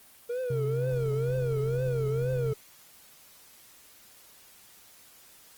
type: tone with vibrato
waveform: triangle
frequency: 469.2 Hz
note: A#4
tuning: 11 cents sharp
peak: -27 dBFS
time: 0.29-2.54 s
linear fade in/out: 10 ms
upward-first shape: triangle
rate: 2.1 Hz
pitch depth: 180 cents each way
type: tone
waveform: triangle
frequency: 131.9 Hz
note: C3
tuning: 14 cents sharp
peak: -26 dBFS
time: 0.5-2.53 s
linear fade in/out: 5 ms
effects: white hiss -55 dBFS RMS until 5.57 s + Opus 24 kbps